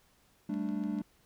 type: chord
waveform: triangle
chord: G suspended second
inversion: none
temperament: just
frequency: 196 / 220.5 / 294 Hz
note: G3 / A3 / D4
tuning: 0 / +4 / +2 cents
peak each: -34 dBFS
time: 0.49-1.02 s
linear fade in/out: 5 ms
type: click train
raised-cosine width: 0.2 ms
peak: -38 dBFS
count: 4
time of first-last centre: 0.54-0.986 s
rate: 6.72 Hz
effects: pink hiss -67 dBFS RMS until 1.25 s